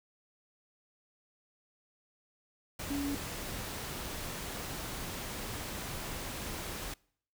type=tone in noise; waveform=sine; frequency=282.8 Hz; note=C#4; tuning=35 cents sharp; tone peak=-32 dBFS; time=2.9-3.15 s; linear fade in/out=5 ms; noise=pink; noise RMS=-40 dBFS; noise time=2.79-6.94 s; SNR=+5 dB; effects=noise-tail reverb RT60 0.6 s tail -25 dB re dry